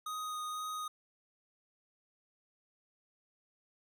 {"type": "tone with vibrato", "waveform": "square", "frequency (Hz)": 1244.5, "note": "D#6", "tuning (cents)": 0, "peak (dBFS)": -38, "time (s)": [0.06, 0.88], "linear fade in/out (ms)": 5, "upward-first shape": "sine", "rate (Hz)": 2, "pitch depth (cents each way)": 10, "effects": []}